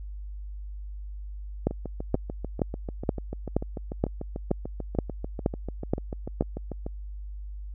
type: two click trains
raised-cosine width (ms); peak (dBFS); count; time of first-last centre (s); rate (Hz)
2; -20 / -9; 36 / 11; 1.71-6.865 / 1.67-6.409; 6.79 / 2.11
effects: added 50 Hz sine -35 dBFS peak until 7.74 s